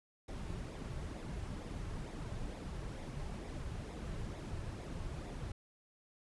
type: noise with flanger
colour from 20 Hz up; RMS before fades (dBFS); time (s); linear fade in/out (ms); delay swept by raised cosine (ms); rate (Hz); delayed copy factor
brown; -43; 0.28-5.52; 5; 0.66 to 4.26; 2.2; -0.5
effects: resampled to 24000 Hz